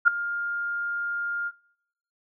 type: tone with ADSR envelope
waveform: sine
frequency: 1407 Hz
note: F6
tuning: 12 cents sharp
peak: -10 dBFS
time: 0.05-1.52 s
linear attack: 28 ms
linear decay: 4 ms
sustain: -16 dB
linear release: 51 ms
effects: noise-tail reverb RT60 0.8 s tail -23 dB re dry